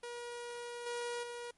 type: tone with level steps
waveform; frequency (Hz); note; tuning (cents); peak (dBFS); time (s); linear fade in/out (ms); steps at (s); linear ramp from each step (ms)
sawtooth; 479; A#4; +47; -38 / -33 / -38; 0.03-1.51; 5; 0.86 / 1.23; 5
effects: pink hiss -73 dBFS RMS until 1.57 s + MP3 48 kbps